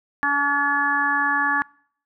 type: harmonic tone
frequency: 285.2 Hz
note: C#4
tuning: 49 cents sharp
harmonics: 1 / 3 / 4 / 5 / 6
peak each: -31 / -26 / -24 / -29 / -20 dBFS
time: 0.23-1.62 s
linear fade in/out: 0 ms
effects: noise-tail reverb RT60 0.6 s tail -26 dB re dry